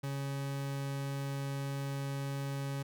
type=tone; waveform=40% pulse; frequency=138.59 Hz; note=C#3; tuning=in tune; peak=-34 dBFS; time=0.03-2.83 s; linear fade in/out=10 ms; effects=none